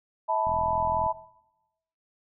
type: chord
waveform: sine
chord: E suspended fourth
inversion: none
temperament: equal with one note detuned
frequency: 646.8 / 880 / 987.8 Hz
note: E5 / A5 / B5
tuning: -33 / 0 / 0 cents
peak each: -29 / -26 / -28 dBFS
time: 0.28-1.13 s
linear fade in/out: 20 ms
type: click train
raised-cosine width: 5 ms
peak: -27 dBFS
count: 26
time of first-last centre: 0.47-1.064 s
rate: 42.1 Hz
effects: noise-tail reverb RT60 0.9 s tail -18 dB re dry